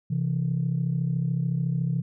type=tone pair together; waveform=sine; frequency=132.3 / 166.11 Hz; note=C3 / E3; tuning=+20 / +14 cents; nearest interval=major third; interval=394 cents; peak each=-25 dBFS; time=0.1-2.02 s; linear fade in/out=10 ms; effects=tanh soft clip ceiling -17 dBFS